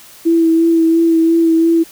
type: tone with vibrato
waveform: sine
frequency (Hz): 329.4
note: E4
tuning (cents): -1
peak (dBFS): -8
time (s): 0.25-1.84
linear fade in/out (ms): 20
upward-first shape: sine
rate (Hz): 2.9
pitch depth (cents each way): 21
effects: white hiss -40 dBFS RMS until 1.91 s